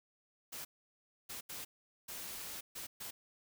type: noise bursts at uneven times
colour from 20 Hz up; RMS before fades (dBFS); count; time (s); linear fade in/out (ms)
white; -45; 6; 0.52-0.65 / 1.29-1.41 / 1.49-1.65 / 2.08-2.61 / 2.75-2.87 / 3-3.11; 10
effects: none